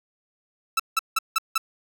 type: tone bursts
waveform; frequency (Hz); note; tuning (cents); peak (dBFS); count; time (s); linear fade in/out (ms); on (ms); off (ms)
sawtooth; 1318.5; E6; 0; -15; 5; 0.77-1.58; 5; 26; 170
effects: none